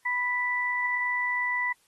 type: tone pair together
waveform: sine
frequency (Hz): 987.8 / 1975.5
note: B5 / B6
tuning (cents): 0 / 0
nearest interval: octave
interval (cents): 1200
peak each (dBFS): -31 / -26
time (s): 0.05-1.73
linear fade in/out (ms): 10
effects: white hiss -66 dBFS RMS until 1.87 s + AAC 32 kbps